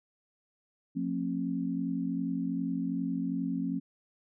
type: tone cluster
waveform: sine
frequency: 177 / 226.8 / 269.4 Hz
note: F3 / A#3 / C#4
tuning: +23 / -47 / -49 cents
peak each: -34 / -36 / -32 dBFS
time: 0.95-3.8 s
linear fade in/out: 20 ms
effects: none